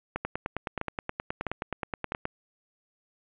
two click trains, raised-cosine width 0.5 ms, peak -15 / -15 dBFS, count 4 / 20, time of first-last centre 0.16-2.121 / 0.25-2.254 s, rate 1.53 / 9.48 Hz, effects resampled to 8000 Hz + 7-bit

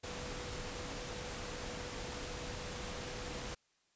sine tone in noise, 493.9 Hz, B4, in tune, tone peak -49 dBFS, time 0.03-3.55 s, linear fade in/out 10 ms, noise pink, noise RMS -43 dBFS, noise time 0.03-3.55 s, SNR -9 dB, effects white hiss -75 dBFS RMS until 3.95 s + resampled to 16000 Hz

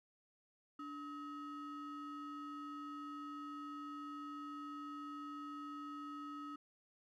triangle ring-modulated tone, 784 Hz, G5, in tune, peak -40 dBFS, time 0.79-6.56 s, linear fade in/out 5 ms, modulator 493 Hz, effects none

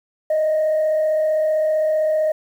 sine tone with frequency modulation, 622.3 Hz, D#5, in tune, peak -14 dBFS, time 0.3-2.32 s, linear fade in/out 5 ms, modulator 35.5 Hz, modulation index 0.29, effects tanh soft clip ceiling -13 dBFS + 8-bit

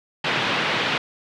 white band-pass noise, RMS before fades -23 dBFS, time 0.24-0.98 s, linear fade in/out 5 ms, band 110 to 3300 Hz, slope 24 dB/octave, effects none

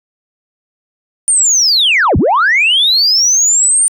sine linear two-way sweep, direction down then up, 9070 to 50.2 to 9070 Hz, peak -6 dBFS, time 1.28-3.88 s, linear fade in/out 0 ms, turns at 2.17 s, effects tanh soft clip ceiling -4 dBFS

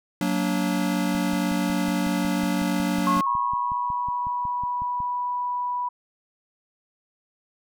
square chord, Gb augmented, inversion none, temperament just, 185 / 231.2 / 289.1 Hz, Gb3 / Bb3 / D4, 0 / -14 / -27 cents, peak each -26 / -29 / -27 dBFS, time 0.21-3.21 s, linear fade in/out 2 ms
click train, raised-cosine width 5 ms, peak -27 dBFS, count 22, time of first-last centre 1.15-5.003 s, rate 5.45 Hz
sine tone with exponential decay, 1090 Hz, C#6, 29 cents flat, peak -19 dBFS, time 3.07-5.7 s, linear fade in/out 0 ms, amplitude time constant 570 ms
sine tone with pitch glide, 974 to 983 Hz, B5 to B5, -24 to -8 cents, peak -24 dBFS, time 3.26-5.89 s, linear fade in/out 10 ms, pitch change +16 cents, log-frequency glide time 3.41-5.29 s
effects none

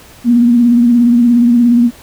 sine tone with vibrato, 238.9 Hz, A#3, 43 cents sharp, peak -5 dBFS, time 0.24-1.91 s, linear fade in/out 50 ms, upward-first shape triangle, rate 17 Hz, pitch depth 54 cents each way, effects pink hiss -39 dBFS RMS until 2.02 s

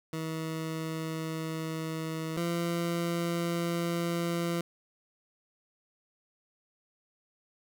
20% pulse tone pair in turn, 160.3 / 170.42 Hz, E3 / F3, -48 / -42 cents, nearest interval minor second, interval 106 cents, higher second, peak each -28 / -24 dBFS, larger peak second, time 0.13-2.37 / 2.37-4.61 s, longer neither, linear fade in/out 2 ms, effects none

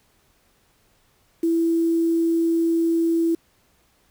sine tone with quantisation, 332 Hz, E4, 12 cents sharp, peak -17 dBFS, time 1.43-3.35 s, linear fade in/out 5 ms, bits 7, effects pink hiss -62 dBFS RMS until 4.1 s

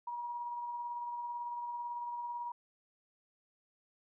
sine tone with tremolo, 957 Hz, A#5, 45 cents sharp, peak -36 dBFS, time 0.07-2.52 s, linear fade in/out 5 ms, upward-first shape sine, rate 18 Hz, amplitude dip 30%, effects none

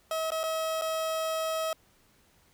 30% pulse tone with dropouts, 641 Hz, E5, 49 cents flat, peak -26 dBFS, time 0.11-1.73 s, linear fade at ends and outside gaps 2 ms, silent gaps 0.305-0.318 / 0.433-0.437 / 0.813-0.819 s, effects pink hiss -64 dBFS RMS until 2.53 s

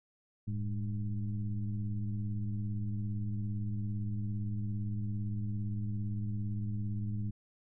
sine tone with frequency modulation, 106.5 Hz, G#2, 44 cents sharp, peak -32 dBFS, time 0.47-7.31 s, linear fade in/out 10 ms, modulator 97.7 Hz, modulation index 0.92, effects none

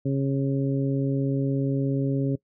harmonic tone, 136.9 Hz, C#3, 21 cents flat, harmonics 1 / 2 / 3 / 4, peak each -24 / -26 / -32 / -35 dBFS, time 0.05-2.36 s, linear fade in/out 10 ms, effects noise-tail reverb RT60 0.1 s tail -21 dB re dry

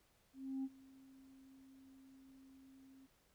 sine tone with ADSR envelope, 267 Hz, C4, 35 cents sharp, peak -36 dBFS, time 0.33-3.07 s, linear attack 310 ms, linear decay 44 ms, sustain -23 dB, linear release 19 ms, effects tanh soft clip ceiling -36 dBFS + pink hiss -74 dBFS RMS until 3.34 s

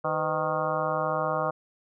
harmonic tone with a mistuned harmonic, 155.56 Hz, D#3, in tune, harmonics 1 / 2 / 3 / 4 / 5 / 6 / 7 / 8 / 9, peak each -36 / -40 / -32 / -30 / -33 / -37 / -32 / -33 / -38 dBFS, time 0.04-1.51 s, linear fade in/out 10 ms, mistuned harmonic 3, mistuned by +120 cents, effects none

